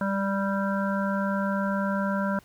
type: harmonic tone with a mistuned harmonic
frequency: 196 Hz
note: G3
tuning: in tune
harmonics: 1 / 3 / 5 / 7 / 8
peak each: -26 / -31 / -33 / -34 / -35 dBFS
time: 0.01-2.39 s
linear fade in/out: 2 ms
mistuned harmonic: 1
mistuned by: +18 cents
effects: pink hiss -57 dBFS RMS until 2.44 s